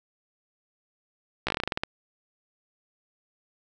slowing click train, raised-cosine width 0.3 ms, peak -10 dBFS, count 12, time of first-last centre 1.47-1.835 s, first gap 15 ms, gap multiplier 1.15, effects none

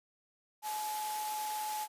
sine tone in noise, 853 Hz, G#5, 46 cents sharp, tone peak -35 dBFS, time 0.62-1.88 s, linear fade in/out 50 ms, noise white, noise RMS -42 dBFS, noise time 0.62-1.88 s, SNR +4 dB, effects high-pass 400 Hz 12 dB/octave + resampled to 32000 Hz

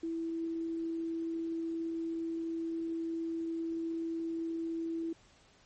sine tone, 329.6 Hz, E4, in tune, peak -33 dBFS, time 0.03-5.13 s, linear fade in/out 5 ms, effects pink hiss -63 dBFS RMS until 5.65 s + MP3 32 kbps

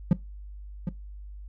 triangle tone with echo, 174.61 Hz, F3, in tune, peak -13 dBFS, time 0.11-0.13 s, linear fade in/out 2 ms, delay 760 ms, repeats 1, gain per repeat -10 dB, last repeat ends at 0.89 s, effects noise-tail reverb RT60 0.2 s tail -19 dB re dry + added 50 Hz sine -39 dBFS peak until 1.48 s

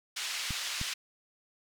pink band-pass noise, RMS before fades -36 dBFS, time 0.16-0.94 s, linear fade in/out 10 ms, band 2200 to 6700 Hz, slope 12 dB/octave
clicks, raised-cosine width 5 ms, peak -24 dBFS, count 2, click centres 0.507 / 0.814 s
effects none

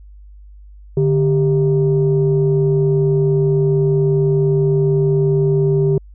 sine tone pair together, 147.4 / 393.5 Hz, D3 / G4, +7 / +7 cents, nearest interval octave + perfect fourth, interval 1700 cents, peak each -13 / -14 dBFS, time 0.97-5.98 s, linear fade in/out 2 ms, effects tanh soft clip ceiling -6 dBFS + added 50 Hz sine -37 dBFS peak until 6.14 s

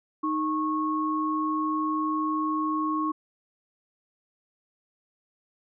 sine tone pair together, 309.9 / 1097 Hz, D#4 / C#6, -7 / -18 cents, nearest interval octave + minor seventh, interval 2189 cents, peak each -27 dBFS, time 0.23-3.12 s, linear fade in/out 10 ms, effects none

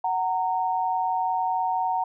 sine tone pair together, 746 / 922.7 Hz, F#5 / A#5, +14 / -18 cents, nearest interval major third, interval 368 cents, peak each -25 dBFS, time 0.04-2.04 s, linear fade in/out 5 ms, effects none

